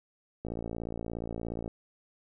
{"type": "click train", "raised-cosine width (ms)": 2, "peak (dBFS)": -23, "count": 71, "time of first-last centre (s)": [0.45, 1.678], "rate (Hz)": 57, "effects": []}